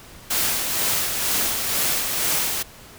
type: noise with tremolo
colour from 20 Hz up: white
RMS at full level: -21 dBFS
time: 0.3-2.63 s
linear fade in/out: 10 ms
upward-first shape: sine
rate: 2.1 Hz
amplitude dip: 40%
effects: pink hiss -44 dBFS RMS until 2.98 s